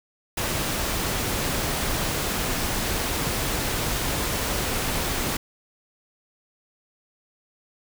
pink noise, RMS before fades -26 dBFS, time 0.37-5.37 s, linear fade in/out 5 ms, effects none

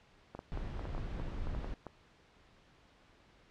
clicks, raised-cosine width 1 ms, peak -29 dBFS, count 12, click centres 0.35 / 0.391 / 0.574 / 0.794 / 0.854 / 0.949 / 0.98 / 1.198 / 1.471 / 1.549 / 1.645 / 1.867 s
brown noise, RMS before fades -39 dBFS, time 0.52-1.74 s, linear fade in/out 0 ms
effects pink hiss -64 dBFS RMS until 3.5 s + low-pass 4000 Hz 12 dB/octave

